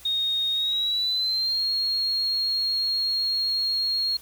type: tone with pitch glide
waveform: sine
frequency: 3720 to 4273 Hz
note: A#7 to C8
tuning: -4 to +36 cents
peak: -22 dBFS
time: 0.05-4.17 s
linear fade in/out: 5 ms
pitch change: +240 cents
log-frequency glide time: 0.52-1.65 s
effects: added 60 Hz sine -55 dBFS peak until 4.21 s + white hiss -49 dBFS RMS until 4.21 s